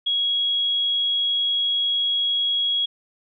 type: tone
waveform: sine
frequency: 3317 Hz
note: G#7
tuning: 3 cents flat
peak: -19 dBFS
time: 0.06-2.86 s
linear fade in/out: 10 ms
effects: none